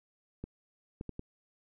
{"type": "clicks", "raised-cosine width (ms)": 3, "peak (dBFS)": -26, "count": 4, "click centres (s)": [0.44, 1.011, 1.093, 1.194], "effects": []}